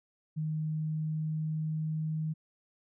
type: tone with pitch glide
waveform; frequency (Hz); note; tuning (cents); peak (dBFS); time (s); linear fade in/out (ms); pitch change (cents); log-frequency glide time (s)
sine; 155.56 to 156.73; D#3 to D#3; 0 to +13; -30; 0.36-2.34; 20; +13; 0.62-2.15
effects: none